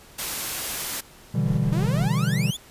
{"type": "noise", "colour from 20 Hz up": "white", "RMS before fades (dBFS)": -29, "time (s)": [0.18, 1.01], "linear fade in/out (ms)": 10}
{"type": "chord", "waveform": "triangle", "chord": "E minor seventh", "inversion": "second", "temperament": "equal", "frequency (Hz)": [123.47, 146.83, 164.81, 196], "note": ["B2", "D3", "E3", "G3"], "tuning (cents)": [0, 0, 0, 0], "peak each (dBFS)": [-23, -23, -24, -25], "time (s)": [1.34, 2.51], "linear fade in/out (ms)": 10}
{"type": "noise bursts", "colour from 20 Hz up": "brown", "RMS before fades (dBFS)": -34, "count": 4, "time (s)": [1.45, 2.07], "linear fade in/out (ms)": 20, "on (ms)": 140, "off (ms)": 20}
{"type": "exponential sweep", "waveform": "sawtooth", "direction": "up", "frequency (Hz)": [294.8, 3600], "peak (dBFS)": -27, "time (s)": [1.72, 2.57], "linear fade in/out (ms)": 10}
{"effects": ["pink hiss -49 dBFS RMS until 2.7 s", "resampled to 32000 Hz"]}